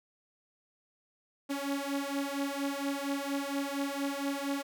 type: beating tone pair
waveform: sawtooth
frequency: 277.2 / 281.5 Hz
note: C#4 / C#4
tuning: 0 / +27 cents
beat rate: 4.3 Hz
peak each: -31 dBFS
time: 1.49-4.63 s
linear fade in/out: 20 ms
effects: none